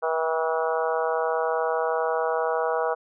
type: harmonic tone with a mistuned harmonic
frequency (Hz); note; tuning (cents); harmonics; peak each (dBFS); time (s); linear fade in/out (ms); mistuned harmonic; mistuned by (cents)
161.6; E3; -34; 3 / 4 / 5 / 6 / 7 / 8 / 9; -26 / -28 / -30 / -32 / -33 / -34 / -35; 0.02-2.95; 20; 5; -23
effects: none